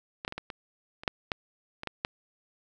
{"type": "clicks", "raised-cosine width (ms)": 0.3, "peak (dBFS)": [-19, -14, -21, -20, -21, -26, -9, -12, -21, -16, -11], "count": 11, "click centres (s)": [0.249, 0.279, 0.324, 0.38, 0.502, 1.035, 1.078, 1.318, 1.834, 1.873, 2.049], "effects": []}